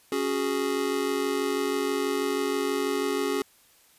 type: chord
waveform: square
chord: C# suspended fourth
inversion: none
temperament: just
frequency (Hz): 277.2 / 369.6 / 415.8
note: C#4 / F#4 / G#4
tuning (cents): 0 / -2 / +2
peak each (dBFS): -31 / -31 / -29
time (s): 0.12-3.42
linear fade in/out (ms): 2
effects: white hiss -59 dBFS RMS until 3.98 s + resampled to 32000 Hz